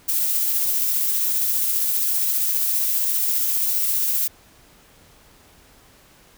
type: noise with tremolo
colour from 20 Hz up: violet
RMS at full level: -20 dBFS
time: 0.08-4.28 s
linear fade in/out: 10 ms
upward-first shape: triangle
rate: 15 Hz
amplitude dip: 25%
effects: pink hiss -52 dBFS RMS until 6.37 s